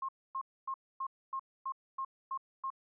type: tone bursts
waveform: sine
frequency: 1070 Hz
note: C6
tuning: 38 cents sharp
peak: -34 dBFS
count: 9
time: 0.02-2.703 s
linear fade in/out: 5 ms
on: 67 ms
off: 260 ms
effects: none